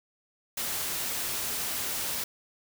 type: noise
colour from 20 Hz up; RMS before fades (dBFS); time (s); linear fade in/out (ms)
white; -32; 0.57-2.24; 5
effects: none